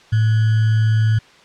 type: tone with sample-and-hold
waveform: sine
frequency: 110 Hz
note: A2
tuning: in tune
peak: -12 dBFS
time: 0.12-1.19 s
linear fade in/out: 10 ms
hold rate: 1575 Hz
effects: white hiss -47 dBFS RMS until 1.44 s + low-pass 4000 Hz 12 dB/octave